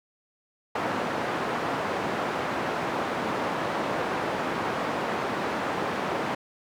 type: band-pass noise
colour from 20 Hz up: white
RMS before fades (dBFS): -29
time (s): 0.75-6.35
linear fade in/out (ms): 5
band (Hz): 160 to 1100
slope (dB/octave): 12
effects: none